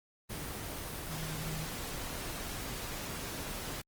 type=tone in noise; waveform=sine; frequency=157.2 Hz; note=D#3; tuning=18 cents sharp; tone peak=-40 dBFS; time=1.09-1.67 s; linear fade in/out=20 ms; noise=pink; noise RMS=-40 dBFS; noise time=0.29-3.82 s; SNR=-3 dB; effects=Opus 24 kbps